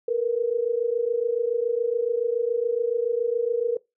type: tone pair together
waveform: sine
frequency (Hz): 456.3 / 483.4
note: A#4 / B4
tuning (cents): -37 / -37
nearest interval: minor second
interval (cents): 100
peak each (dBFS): -24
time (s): 0.08-3.77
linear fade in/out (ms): 5
effects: noise-tail reverb RT60 0.2 s tail -21 dB re dry